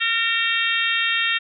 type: harmonic tone with a mistuned harmonic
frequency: 458.8 Hz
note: A#4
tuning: 28 cents flat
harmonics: 3 / 4 / 5 / 6 / 7 / 8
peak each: -28 / -23 / -29 / -24 / -26 / -27 dBFS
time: 0-1.39 s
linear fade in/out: 20 ms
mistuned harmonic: 6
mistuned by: -18 cents
effects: none